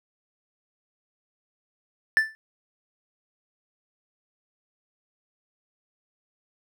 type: tone with exponential decay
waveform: triangle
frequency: 1763 Hz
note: A6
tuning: 3 cents sharp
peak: -11 dBFS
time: 2.17-2.35 s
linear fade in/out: 0 ms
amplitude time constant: 39 ms
effects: none